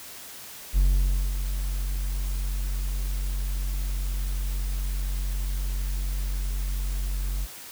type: tone with ADSR envelope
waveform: triangle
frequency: 46.25 Hz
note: F#1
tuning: in tune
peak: -14 dBFS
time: 0.73-7.47 s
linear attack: 42 ms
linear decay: 560 ms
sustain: -9 dB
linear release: 34 ms
effects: white hiss -42 dBFS RMS until 7.71 s